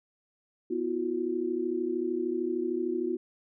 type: chord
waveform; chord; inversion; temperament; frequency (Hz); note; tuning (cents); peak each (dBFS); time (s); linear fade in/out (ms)
sine; B suspended fourth; none; equal with one note detuned; 246.9 / 329.6 / 362.8; B3 / E4 / F#4; 0 / 0 / -34; -35 / -32 / -30; 0.7-3.17; 10
effects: none